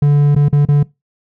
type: tone with dropouts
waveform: triangle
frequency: 145 Hz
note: D3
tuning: 22 cents flat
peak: -5 dBFS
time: 0.02-0.83 s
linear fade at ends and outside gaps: 5 ms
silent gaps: 0.35-0.361 / 0.485-0.527 / 0.653-0.686 s
effects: noise-tail reverb RT60 0.2 s tail -21 dB re dry